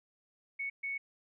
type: tone bursts at uneven times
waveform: sine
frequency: 2217 Hz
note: C#7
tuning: in tune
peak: -34 dBFS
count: 2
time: 0.59-0.7 / 0.83-0.98 s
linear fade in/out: 10 ms
effects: none